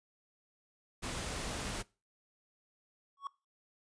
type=noise; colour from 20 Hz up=pink; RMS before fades=-39 dBFS; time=1.02-1.83 s; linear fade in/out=20 ms
type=tone with exponential growth; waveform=triangle; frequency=1112 Hz; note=C#6; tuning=5 cents sharp; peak=-31 dBFS; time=3.17-3.27 s; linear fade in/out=2 ms; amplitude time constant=20 ms
effects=noise-tail reverb RT60 0.3 s tail -22 dB re dry + resampled to 22050 Hz